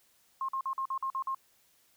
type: tone bursts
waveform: sine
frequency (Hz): 1068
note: C6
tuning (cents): +35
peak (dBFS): -30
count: 8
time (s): 0.41-1.347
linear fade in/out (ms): 2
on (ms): 76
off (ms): 47
effects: white hiss -67 dBFS RMS until 1.96 s